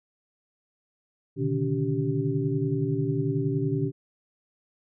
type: tone cluster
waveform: sine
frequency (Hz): 123 / 142 / 152.9 / 283.4 / 388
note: B2 / C#3 / D#3 / C#4 / G4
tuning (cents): -7 / +42 / -30 / +38 / -18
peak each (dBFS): -30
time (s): 1.36-3.92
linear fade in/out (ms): 50
effects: none